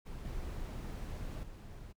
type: noise with level steps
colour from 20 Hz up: brown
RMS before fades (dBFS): -44 / -41 / -48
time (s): 0.05-1.93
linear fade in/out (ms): 20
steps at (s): 0.25 / 1.43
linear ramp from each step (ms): 2
effects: noise-tail reverb RT60 0.1 s tail -26 dB re dry